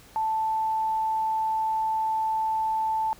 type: tone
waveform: sine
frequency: 880 Hz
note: A5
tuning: in tune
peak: -23 dBFS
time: 0.16-3.13 s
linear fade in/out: 0 ms
effects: pink hiss -52 dBFS RMS until 3.19 s